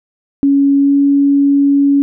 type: tone with pitch glide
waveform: sine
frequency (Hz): 278.9 to 281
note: C#4 to C#4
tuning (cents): +11 to +24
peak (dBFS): -7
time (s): 0.43-2.02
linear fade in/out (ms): 0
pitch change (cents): +13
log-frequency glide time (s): 0.78-0.94
effects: none